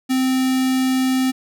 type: tone with notch filter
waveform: square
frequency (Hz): 259.9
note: C4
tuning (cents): -11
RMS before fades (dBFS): -18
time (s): 0.09-1.32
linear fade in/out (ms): 20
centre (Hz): 1000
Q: 1.2
effects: none